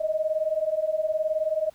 sine beating tone pair, 613 / 632 Hz, D#5 / D#5, -26 / +27 cents, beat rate 19 Hz, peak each -27 / -25 dBFS, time 0-1.7 s, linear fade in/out 10 ms, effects pink hiss -59 dBFS RMS until 1.74 s

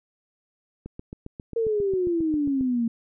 click train, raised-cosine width 3 ms, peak -23 dBFS, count 14, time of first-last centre 0.86-2.61 s, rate 7.43 Hz
sine exponential sweep, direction down, 466.2 to 226.6 Hz, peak -21 dBFS, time 1.56-2.88 s, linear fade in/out 5 ms
effects none

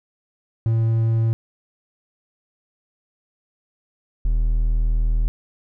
triangle tone pair in turn, 113.2 / 40.02 Hz, A2 / D#1, +50 / +50 cents, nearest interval octave + tritone, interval 1800 cents, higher first, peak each -14 dBFS, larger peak neither, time 0.66-1.33 / 4.25-5.28 s, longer second, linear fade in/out 0 ms, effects none

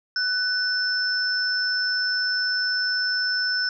sine tone pair together, 1496 / 5300 Hz, F#6 / E8, +19 / +9 cents, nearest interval octave + minor seventh, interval 2190 cents, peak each -24 dBFS, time 0.16-3.69 s, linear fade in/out 2 ms, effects none

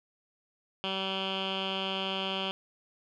10% pulse tone with low-pass filter, 191.8 Hz, G3, 37 cents flat, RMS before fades -33 dBFS, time 0.84-2.51 s, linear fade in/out 0 ms, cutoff 3200 Hz, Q 6.7, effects none

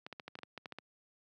clicks, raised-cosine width 0.3 ms, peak -28 dBFS, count 11, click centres 0.065 / 0.127 / 0.198 / 0.28 / 0.354 / 0.389 / 0.433 / 0.577 / 0.658 / 0.723 / 0.786 s, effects high-pass 150 Hz 12 dB/octave

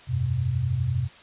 sine tone cluster, 86.3 / 98.4 / 126.5 Hz, F2 / G2 / B2, -20 / +7 / +42 cents, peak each -29 / -29 / -24 dBFS, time 0.07-1.09 s, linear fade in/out 50 ms, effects white hiss -49 dBFS RMS until 1.22 s + resampled to 8000 Hz

